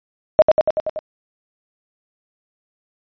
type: tone with echo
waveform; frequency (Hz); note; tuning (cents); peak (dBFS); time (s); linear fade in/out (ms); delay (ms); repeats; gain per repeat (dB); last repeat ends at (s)
sine; 622.3; D#5; 0; -4; 0.39-0.42; 0; 95; 6; -3; 0.99
effects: resampled to 11025 Hz